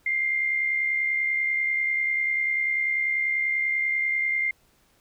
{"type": "tone with amplitude modulation", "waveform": "sine", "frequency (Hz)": 2100, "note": "C7", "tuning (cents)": 6, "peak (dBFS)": -20, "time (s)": [0.06, 4.51], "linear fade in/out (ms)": 5, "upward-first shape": "sine", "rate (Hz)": 70.2, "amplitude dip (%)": 45, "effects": ["pink hiss -63 dBFS RMS until 5 s"]}